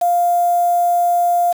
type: tone with quantisation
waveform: sine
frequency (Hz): 700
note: F5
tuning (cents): +4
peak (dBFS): -12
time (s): 0.01-1.53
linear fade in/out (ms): 10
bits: 5
effects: none